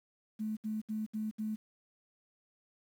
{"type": "tone bursts", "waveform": "sine", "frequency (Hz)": 216, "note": "A3", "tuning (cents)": -32, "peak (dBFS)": -33, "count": 5, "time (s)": [0.39, 1.562], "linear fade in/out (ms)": 20, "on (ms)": 180, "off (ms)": 68, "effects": ["10-bit"]}